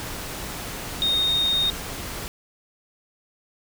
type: tone in noise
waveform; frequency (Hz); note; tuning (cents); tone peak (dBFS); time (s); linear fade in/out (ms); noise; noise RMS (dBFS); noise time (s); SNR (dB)
sine; 3700; A#7; -14; -19; 1.02-1.7; 0; pink; -33; 0-2.28; +11
effects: none